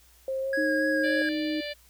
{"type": "tone with pitch glide", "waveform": "sine", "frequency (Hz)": [531, 540.3], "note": ["C5", "C#5"], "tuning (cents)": [25, -44], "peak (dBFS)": -27, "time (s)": [0.28, 1.22], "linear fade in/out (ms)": 2, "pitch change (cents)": 31, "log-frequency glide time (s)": [0.41, 0.49]}
{"type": "tone with vibrato", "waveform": "triangle", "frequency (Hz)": 1650, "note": "G#6", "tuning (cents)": -12, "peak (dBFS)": -25, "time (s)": [0.53, 1.29], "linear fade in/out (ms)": 2, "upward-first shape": "sine", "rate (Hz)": 3.6, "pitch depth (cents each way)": 16}
{"type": "tone", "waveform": "sine", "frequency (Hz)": 308.7, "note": "D#4", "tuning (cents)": -14, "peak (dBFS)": -27, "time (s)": [0.57, 1.61], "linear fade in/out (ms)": 10}
{"type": "harmonic tone", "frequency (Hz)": 587.3, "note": "D5", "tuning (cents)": 0, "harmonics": [1, 3, 4, 5, 6, 7, 8], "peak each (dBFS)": [-35, -40, -41, -42, -43, -43, -44], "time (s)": [1.03, 1.74], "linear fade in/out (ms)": 20}
{"effects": ["added 60 Hz sine -59 dBFS peak until 1.89 s", "white hiss -59 dBFS RMS until 1.89 s"]}